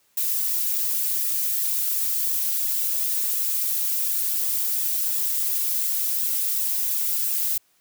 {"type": "noise with flanger", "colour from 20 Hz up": "violet", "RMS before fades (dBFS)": -24, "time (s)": [0.17, 7.58], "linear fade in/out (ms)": 5, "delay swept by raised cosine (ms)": [1.3, 4.3], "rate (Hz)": 2.8, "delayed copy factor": -0.75, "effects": ["white hiss -64 dBFS RMS until 7.8 s", "high-pass 60 Hz 12 dB/octave"]}